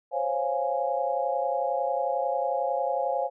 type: chord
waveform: sine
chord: Db major seventh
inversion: third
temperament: equal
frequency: 523.3 / 554.4 / 698.5 / 830.6 Hz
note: C5 / Db5 / F5 / Ab5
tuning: 0 / 0 / 0 / 0 cents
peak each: -30 dBFS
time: 0.11-3.3 s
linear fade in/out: 50 ms
effects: none